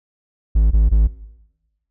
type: tone bursts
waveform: triangle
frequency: 53.2 Hz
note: G#1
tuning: 42 cents sharp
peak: -8 dBFS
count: 3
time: 0.55-1.074 s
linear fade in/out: 10 ms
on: 160 ms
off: 22 ms
effects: noise-tail reverb RT60 1.0 s tail -18 dB re dry